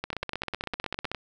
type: two click trains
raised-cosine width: 0.3 ms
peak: -16 / -15 dBFS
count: 11 / 18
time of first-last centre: 0.13-1.147 / 0.04-1.116 s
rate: 9.83 / 15.8 Hz
effects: none